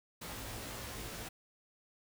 pink noise with comb filter, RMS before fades -44 dBFS, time 0.21-1.29 s, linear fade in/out 10 ms, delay 18 ms, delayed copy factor +1, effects none

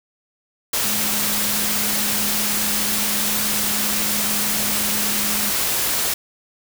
sine tone in noise, 209.1 Hz, G#3, 12 cents sharp, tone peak -30 dBFS, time 0.85-5.5 s, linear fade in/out 5 ms, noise white, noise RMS -21 dBFS, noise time 0.73-6.14 s, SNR -12 dB, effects none

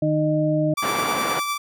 harmonic tone, 153.7 Hz, D#3, 21 cents flat, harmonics 1 / 2 / 4, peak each -22 / -22 / -22 dBFS, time 0.02-0.74 s, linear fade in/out 5 ms
sawtooth tone with tremolo, 1164 Hz, D6, 16 cents flat, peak -18 dBFS, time 0.77-1.58 s, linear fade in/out 10 ms, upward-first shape sine, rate 9.8 Hz, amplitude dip 35%
white band-pass noise, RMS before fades -26 dBFS, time 0.82-1.4 s, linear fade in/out 10 ms, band 180 to 1200 Hz, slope 12 dB/octave
effects none

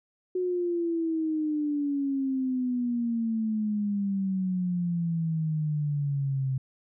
sine exponential sweep, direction down, 368 to 130.81 Hz, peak -25 dBFS, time 0.35-6.58 s, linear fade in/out 5 ms, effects none

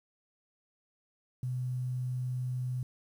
sine tone with quantisation, 126.2 Hz, B2, 38 cents sharp, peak -31 dBFS, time 1.43-2.83 s, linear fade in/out 2 ms, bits 10, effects none

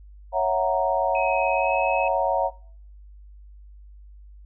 sine chord, F# dominant seventh, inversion second, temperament equal with one note detuned, 554.4 / 661.5 / 740 / 932.3 Hz, C#5 / E5 / F#5 / A#5, 0 / +6 / 0 / 0 cents, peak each -25 dBFS, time 0.32-2.51 s, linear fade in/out 50 ms
sine tone with pitch glide, 2540 to 2571 Hz, D#7 to E7, +35 to -44 cents, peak -28 dBFS, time 1.15-2.08 s, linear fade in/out 2 ms, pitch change +21 cents, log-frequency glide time 1.57-1.73 s
effects noise-tail reverb RT60 0.6 s tail -23 dB re dry + added 50 Hz sine -43 dBFS peak until 4.45 s

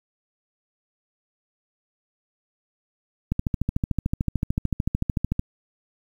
click train, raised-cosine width 5 ms, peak -10 dBFS, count 29, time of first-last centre 3.32-5.394 s, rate 13.5 Hz, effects 8-bit

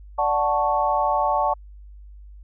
sine chord, D major seventh, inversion none, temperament equal, 587.3 / 740 / 880 / 1108.7 Hz, D5 / F#5 / A5 / C#6, 0 / 0 / 0 / 0 cents, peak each -25 / -24 / -22 / -25 dBFS, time 0.18-1.54 s, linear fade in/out 10 ms, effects added 50 Hz sine -40 dBFS peak until 2.43 s

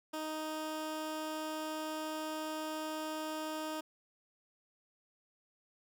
15% pulse tone, 311.4 Hz, D#4, 2 cents sharp, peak -31 dBFS, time 0.13-3.81 s, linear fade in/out 10 ms, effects none

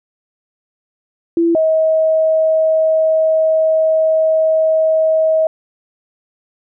sine tone pair in turn, 336.1 / 636.3 Hz, E4 / D#5, +34 / +39 cents, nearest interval major seventh, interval 1105 cents, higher second, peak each -10 dBFS, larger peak neither, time 1.37-1.55 / 1.55-5.47 s, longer second, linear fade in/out 2 ms, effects none

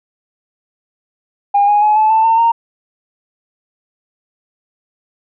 sine tone with pitch steps, 810 / 828 / 846.4 / 865.1 / 884.3 / 904 / 924 Hz, G#5 / G#5 / G#5 / A5 / A5 / A5 / A#5, -43 / -5 / +33 / -30 / +8 / +47 / -16 cents, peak -7 dBFS, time 1.54-2.52 s, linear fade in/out 10 ms, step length 140 ms, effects tanh soft clip ceiling -4 dBFS

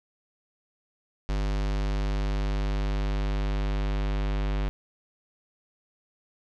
square tone with low-pass filter sweep, 50 Hz, G1, 35 cents sharp, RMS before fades -27 dBFS, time 1.29-4.69 s, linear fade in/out 0 ms, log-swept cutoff 5200 to 3400 Hz, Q 1.1, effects none

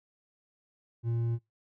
sine tone with hard clipping, 116.54 Hz, A#2, in tune, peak -29 dBFS, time 1.03-1.39 s, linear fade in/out 50 ms, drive 5 dB, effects noise-tail reverb RT60 0.2 s tail -23 dB re dry

